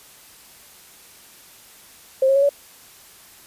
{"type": "tone with pitch steps", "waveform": "sine", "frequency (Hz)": [529, 541.7, 554.7, 568], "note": ["C5", "C#5", "C#5", "C#5"], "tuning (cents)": [19, -40, 1, 42], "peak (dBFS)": -13, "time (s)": [2.22, 2.492], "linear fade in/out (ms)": 5, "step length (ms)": 68, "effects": ["white hiss -47 dBFS RMS until 3.46 s", "resampled to 32000 Hz"]}